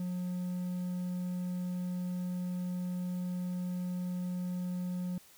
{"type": "tone", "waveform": "triangle", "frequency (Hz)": 180, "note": "F#3", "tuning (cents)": -47, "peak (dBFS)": -31, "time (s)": [0, 5.18], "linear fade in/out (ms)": 2, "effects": ["white hiss -59 dBFS RMS until 5.37 s"]}